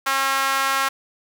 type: tone with high-pass filter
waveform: sawtooth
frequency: 270.6 Hz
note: C#4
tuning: 42 cents flat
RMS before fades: -21 dBFS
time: 0.06-0.89 s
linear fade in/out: 10 ms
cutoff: 1200 Hz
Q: 2.1
effects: none